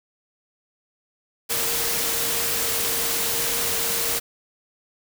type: tone in noise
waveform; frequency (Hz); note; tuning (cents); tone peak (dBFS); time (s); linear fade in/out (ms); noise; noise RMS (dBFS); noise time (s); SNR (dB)
sine; 464.6; A#4; -6; -35; 1.49-4.2; 20; white; -24; 1.49-4.2; -14
effects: none